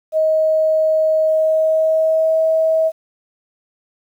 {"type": "tone with pitch glide", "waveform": "sine", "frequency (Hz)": [630, 641.4], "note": ["D#5", "E5"], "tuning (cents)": [21, -48], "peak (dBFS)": -12, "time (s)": [0.12, 2.92], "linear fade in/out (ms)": 50, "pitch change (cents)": 31, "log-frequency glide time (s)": [1.27, 2.39], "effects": ["8-bit"]}